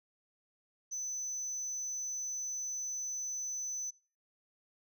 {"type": "tone", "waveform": "sine", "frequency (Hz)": 6040, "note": "F#8", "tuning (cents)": 35, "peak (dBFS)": -33, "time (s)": [0.91, 3.91], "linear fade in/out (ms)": 20, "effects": ["noise-tail reverb RT60 0.4 s tail -25 dB re dry", "tanh soft clip ceiling -35 dBFS"]}